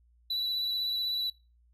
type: tone with vibrato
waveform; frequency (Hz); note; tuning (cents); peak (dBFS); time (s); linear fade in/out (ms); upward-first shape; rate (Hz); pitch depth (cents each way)
triangle; 3951; B7; 0; -28; 0.3-1.3; 5; sine; 16; 17
effects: noise-tail reverb RT60 0.3 s tail -22 dB re dry + added 59 Hz sine -61 dBFS peak until 1.73 s